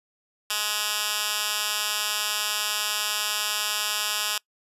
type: tone with high-pass filter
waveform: 10% pulse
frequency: 210 Hz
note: G#3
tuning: 19 cents sharp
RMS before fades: -27 dBFS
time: 0.5-4.38 s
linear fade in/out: 2 ms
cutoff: 2400 Hz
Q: 0.74
effects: noise-tail reverb RT60 0.1 s tail -24 dB re dry + resampled to 32000 Hz